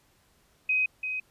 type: tone with echo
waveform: sine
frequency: 2519 Hz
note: D#7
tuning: 21 cents sharp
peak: -22 dBFS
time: 0.69-0.86 s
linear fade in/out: 5 ms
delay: 340 ms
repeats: 1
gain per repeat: -7 dB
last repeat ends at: 1.2 s
effects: pink hiss -65 dBFS RMS until 1.3 s + resampled to 32000 Hz